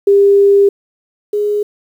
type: tone pair in turn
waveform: sine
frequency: 400 / 415.1 Hz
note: G4 / G#4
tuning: +35 / -1 cents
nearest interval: minor second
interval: 64 cents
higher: second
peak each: -5 / -12 dBFS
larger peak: first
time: 0.07-0.69 / 1.33-1.63 s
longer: first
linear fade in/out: 5 ms
effects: 7-bit